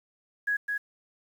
sine tone with echo, 1666 Hz, G#6, 5 cents sharp, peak -24 dBFS, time 0.47-0.57 s, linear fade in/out 10 ms, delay 210 ms, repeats 1, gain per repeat -3 dB, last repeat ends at 0.78 s, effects 9-bit

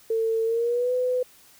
sine tone with pitch glide, 450 to 502.2 Hz, A4 to B4, +39 to +29 cents, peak -21 dBFS, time 0.1-1.23 s, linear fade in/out 5 ms, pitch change +190 cents, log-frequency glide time 0.45-0.93 s, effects white hiss -54 dBFS RMS until 1.59 s

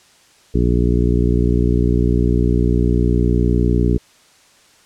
harmonic tone, 59.9 Hz, A#1, 48 cents sharp, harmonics 1 / 2 / 3 / 4 / 5 / 6 / 7, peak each -16 / -19 / -21 / -22 / -23 / -24 / -24 dBFS, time 0.54-3.98 s, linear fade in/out 10 ms, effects white hiss -51 dBFS RMS until 4.85 s + low-pass 8000 Hz 12 dB/octave

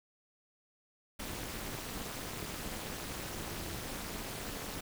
pink noise with amplitude modulation, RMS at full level -37 dBFS, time 1.19-4.81 s, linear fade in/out 10 ms, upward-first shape sine, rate 252 Hz, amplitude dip 100%, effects none

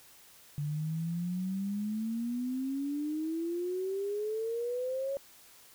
sine exponential sweep, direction up, 144.3 to 557 Hz, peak -31 dBFS, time 0.58-5.17 s, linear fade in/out 0 ms, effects white hiss -57 dBFS RMS until 5.74 s

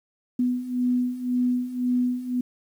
sine beating tone pair, 246.9 / 248.8 Hz, B3 / B3, 0 / +13 cents, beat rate 1.9 Hz, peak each -27 / -23 dBFS, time 0.39-2.41 s, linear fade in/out 5 ms, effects 9-bit

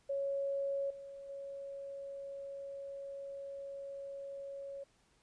sine tone with level steps, 554.4 Hz, C#5, in tune, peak -33 / -46 / -42 dBFS, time 0.09-4.84 s, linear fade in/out 10 ms, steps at 0.9 / 1.29 s, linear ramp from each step 5 ms, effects pink hiss -71 dBFS RMS until 5.22 s + resampled to 22050 Hz

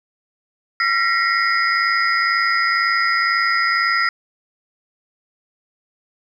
sine tone cluster, 1362 / 1887 / 1989 / 2151 / 4986 Hz, F6 / A#6 / B6 / C7 / D#8, -44 / +21 / +12 / +47 / +3 cents, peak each -19 / -20 / -23 / -26 / -25 dBFS, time 0.8-4.09 s, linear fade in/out 2 ms, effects 8-bit

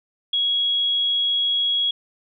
sine tone, 3322 Hz, G#7, in tune, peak -18 dBFS, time 0.33-1.91 s, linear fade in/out 5 ms, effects none

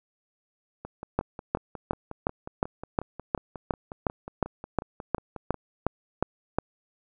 two click trains, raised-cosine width 1 ms, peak -9 / -23 dBFS, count 16 / 27, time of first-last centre 1.19-6.586 / 0.85-5.543 s, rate 2.78 / 5.54 Hz, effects none

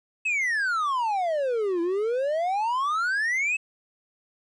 triangle exponential two-way sweep, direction down then up, 2637 to 332.5 to 2637 Hz, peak -21 dBFS, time 0.25-3.57 s, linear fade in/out 10 ms, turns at 1.81 s, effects resampled to 22050 Hz + 10-bit

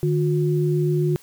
sine tone pair together, 151.2 / 359.2 Hz, D#3 / F4, -49 / +49 cents, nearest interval octave + minor third, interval 1498 cents, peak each -19 / -22 dBFS, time 0.03-1.16 s, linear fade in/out 0 ms, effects white hiss -50 dBFS RMS until 1.22 s

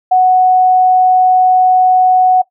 sine tone, 740 Hz, F#5, in tune, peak -5 dBFS, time 0.11-2.42 s, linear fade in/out 10 ms, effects noise-tail reverb RT60 0.1 s tail -19 dB re dry

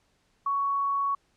sine tone, 1116 Hz, C#6, 11 cents sharp, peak -24 dBFS, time 0.46-1.15 s, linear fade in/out 5 ms, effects pink hiss -69 dBFS RMS until 1.36 s + low-pass 8000 Hz 12 dB/octave

